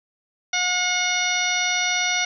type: harmonic tone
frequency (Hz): 723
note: F#5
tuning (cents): -40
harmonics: 1 / 2 / 3 / 4 / 5 / 6 / 7 / 8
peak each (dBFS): -29 / -28 / -24 / -31 / -29 / -33 / -36 / -26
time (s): 0.53-2.25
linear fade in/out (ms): 5
effects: none